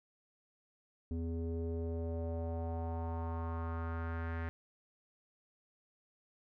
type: tone with low-pass filter sweep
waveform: square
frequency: 82.8 Hz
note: E2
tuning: 8 cents sharp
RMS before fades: -38 dBFS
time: 1.11-4.49 s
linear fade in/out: 0 ms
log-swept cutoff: 320 to 1800 Hz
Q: 3.1
effects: none